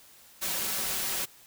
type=noise with comb filter; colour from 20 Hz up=white; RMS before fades=-31 dBFS; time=0.41-1.26 s; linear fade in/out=20 ms; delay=5.3 ms; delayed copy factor=+0.5; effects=white hiss -55 dBFS RMS until 1.46 s